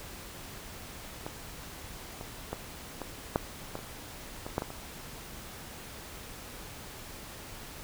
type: clicks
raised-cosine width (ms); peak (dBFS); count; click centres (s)
1; -22 / -26 / -19 / -22 / -11 / -22 / -29 / -24 / -14 / -19 / -27; 11; 1.265 / 2.211 / 2.53 / 3.017 / 3.359 / 3.754 / 3.79 / 4.465 / 4.581 / 4.621 / 4.704
effects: pink hiss -45 dBFS RMS until 7.83 s